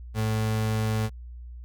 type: tone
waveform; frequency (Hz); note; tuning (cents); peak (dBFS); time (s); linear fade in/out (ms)
35% pulse; 109.4; A2; -9; -22; 0.14-1.1; 50
effects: added 60 Hz sine -38 dBFS peak until 1.64 s